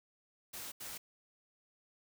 white noise bursts at uneven times, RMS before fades -45 dBFS, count 2, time 0.53-0.72 / 0.8-0.98 s, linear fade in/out 10 ms, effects none

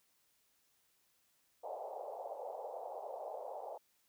pink band-pass noise, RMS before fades -45 dBFS, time 1.63-3.78 s, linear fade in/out 10 ms, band 500 to 840 Hz, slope 48 dB/octave, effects white hiss -75 dBFS RMS until 4.08 s

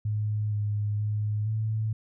sine tone with pitch steps, 106 / 104.2 / 105.6 / 109.5 Hz, G#2 / G#2 / G#2 / A2, +36 / +6 / +29 / -8 cents, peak -25 dBFS, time 0.05-1.93 s, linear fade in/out 5 ms, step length 470 ms, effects none

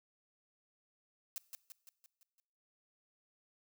blue noise with echo, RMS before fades -41 dBFS, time 1.36-1.38 s, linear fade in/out 0 ms, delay 170 ms, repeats 6, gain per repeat -5 dB, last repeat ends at 2.4 s, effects noise-tail reverb RT60 0.9 s tail -21 dB re dry

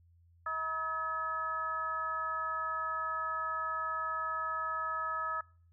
harmonic tone with a mistuned harmonic, 320 Hz, D#4, 49 cents sharp, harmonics 2 / 3 / 4 / 5, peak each -46 / -43 / -34 / -40 dBFS, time 0.46-5.41 s, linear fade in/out 5 ms, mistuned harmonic 5, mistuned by +110 cents, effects noise-tail reverb RT60 0.5 s tail -25 dB re dry + added 85 Hz sine -61 dBFS peak until 5.72 s

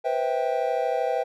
triangle chord, C major seventh, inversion third, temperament just, 490.5 / 523.3 / 654.1 / 784.9 Hz, B4 / C5 / E5 / G5, -12 / 0 / -14 / +2 cents, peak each -26 / -27 / -26 / -26 dBFS, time 0.04-1.24 s, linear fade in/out 20 ms, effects none

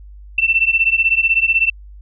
sine beating tone pair, 2673 / 2689 Hz, E7 / E7, +23 / +34 cents, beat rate 16 Hz, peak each -15 dBFS, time 0.38-1.7 s, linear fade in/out 5 ms, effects added 50 Hz sine -35 dBFS peak until 2.01 s

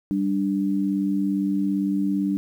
sine tone pair together, 196.02 / 293.7 Hz, G3 / D4, 0 / 0 cents, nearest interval perfect fifth, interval 700 cents, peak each -23 dBFS, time 0.11-2.37 s, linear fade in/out 0 ms, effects 9-bit

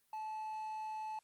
triangle tone with quantisation, 868 Hz, A5, 24 cents flat, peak -38 dBFS, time 0.13-1.19 s, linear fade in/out 2 ms, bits 11, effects white hiss -75 dBFS RMS until 1.23 s + Opus 32 kbps

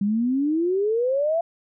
sine exponential sweep, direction up, 196 to 686 Hz, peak -19 dBFS, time 0.01-1.41 s, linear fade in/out 5 ms, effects none

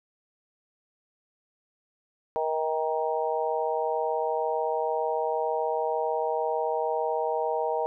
harmonic tone with a mistuned harmonic, 158 Hz, D#3, 27 cents sharp, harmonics 3 / 4 / 5 / 6, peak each -29 / -30 / -31 / -32 dBFS, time 2.36-7.86 s, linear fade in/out 0 ms, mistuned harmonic 6, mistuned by -21 cents, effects none

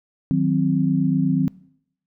sine chord, C diminished, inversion first, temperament equal with one note detuned, 156.83 / 185 / 261.6 Hz, Eb3 / Gb3 / C4, +14 / 0 / 0 cents, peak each -21 / -21 / -20 dBFS, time 0.31-1.48 s, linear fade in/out 0 ms, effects noise-tail reverb RT60 0.7 s tail -22 dB re dry

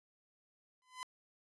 sawtooth tone with exponential growth, 1015 Hz, B5, 47 cents sharp, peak -35 dBFS, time 0.82-1.03 s, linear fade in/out 0 ms, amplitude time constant 45 ms, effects resampled to 24000 Hz

